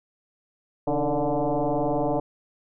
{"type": "tone with frequency modulation", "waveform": "sine", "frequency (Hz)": 136.7, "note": "C#3", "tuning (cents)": -24, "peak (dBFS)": -21, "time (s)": [0.87, 2.2], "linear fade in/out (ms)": 5, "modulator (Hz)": 147, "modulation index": 4.8, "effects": []}